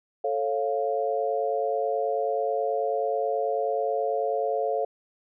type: chord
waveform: sine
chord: A augmented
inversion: none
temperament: equal with one note detuned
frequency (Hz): 440 / 549.3 / 698.5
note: A4 / C#5 / E#5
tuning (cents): 0 / -16 / 0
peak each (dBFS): -28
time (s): 0.24-4.85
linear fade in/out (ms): 5
effects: none